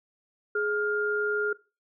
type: tone pair together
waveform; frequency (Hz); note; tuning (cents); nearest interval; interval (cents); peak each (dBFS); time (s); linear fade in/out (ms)
sine; 418.9 / 1409; G#4 / F6; +15 / +15; octave + major sixth; 2100; -27; 0.55-1.53; 5
effects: noise-tail reverb RT60 0.3 s tail -20 dB re dry